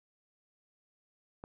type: click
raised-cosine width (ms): 1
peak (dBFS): -30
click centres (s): 1.439
effects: none